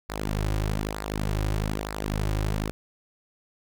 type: tone with flanger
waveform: sawtooth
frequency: 52 Hz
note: G#1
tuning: 3 cents sharp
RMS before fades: -28 dBFS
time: 0.09-2.71 s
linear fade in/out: 0 ms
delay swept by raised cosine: 0.31 to 4.61 ms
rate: 1.1 Hz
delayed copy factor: -0.7
effects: none